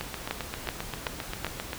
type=two click trains; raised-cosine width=0.3 ms; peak=-16 / -12 dBFS; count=14 / 4; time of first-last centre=0.01-1.732 / 0.31-1.446 s; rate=7.55 / 2.64 Hz; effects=pink hiss -40 dBFS RMS until 1.78 s